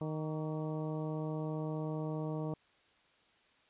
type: harmonic tone with a mistuned harmonic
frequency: 155.2 Hz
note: D#3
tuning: 4 cents flat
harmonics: 1 / 2 / 3 / 4 / 5 / 6 / 7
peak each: -37 / -41 / -43 / -45 / -52 / -51 / -53 dBFS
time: 0.01-2.54 s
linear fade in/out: 2 ms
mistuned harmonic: 7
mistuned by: +67 cents
effects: white hiss -68 dBFS RMS until 3.69 s + resampled to 8000 Hz